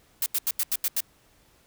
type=noise bursts; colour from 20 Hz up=blue; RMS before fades=-25 dBFS; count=7; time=0.22-1.005 s; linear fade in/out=2 ms; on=41 ms; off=83 ms; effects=pink hiss -61 dBFS RMS until 1.66 s